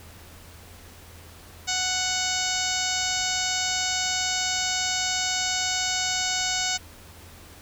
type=harmonic tone; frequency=740 Hz; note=F#5; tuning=in tune; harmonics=1 / 2 / 3 / 4 / 5 / 6 / 7 / 8 / 9 / 10; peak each=-33 / -33 / -33 / -33 / -33 / -33 / -33 / -33 / -33 / -33 dBFS; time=1.67-6.78 s; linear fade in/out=20 ms; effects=added 84 Hz sine -48 dBFS peak until 7.61 s + pink hiss -48 dBFS RMS until 7.61 s